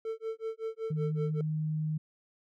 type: tone with tremolo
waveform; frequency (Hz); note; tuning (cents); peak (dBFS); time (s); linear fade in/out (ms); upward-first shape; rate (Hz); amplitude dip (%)
triangle; 446.2; A4; +24; -29; 0.05-1.41; 2; sine; 5.3; 100
type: tone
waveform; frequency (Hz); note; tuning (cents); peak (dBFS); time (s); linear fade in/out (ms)
sine; 155; D#3; -6; -29; 0.9-1.98; 10
effects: none